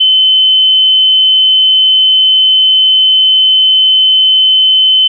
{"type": "tone", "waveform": "sine", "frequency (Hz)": 3054, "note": "G7", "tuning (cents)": -46, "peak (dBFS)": -4, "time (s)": [0, 5.08], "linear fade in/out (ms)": 10, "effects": []}